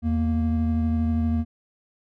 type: tone pair together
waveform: triangle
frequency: 81.6 / 232.3 Hz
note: E2 / A#3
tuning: -17 / -6 cents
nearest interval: octave + tritone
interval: 1811 cents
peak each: -21 dBFS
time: 0.02-1.45 s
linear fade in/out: 50 ms
effects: none